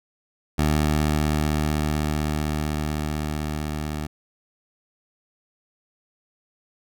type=tone with level ramp; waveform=15% pulse; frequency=75.8 Hz; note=D#2; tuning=45 cents flat; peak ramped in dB=-12 to -21 dBFS; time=0.58-4.07 s; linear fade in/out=10 ms; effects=none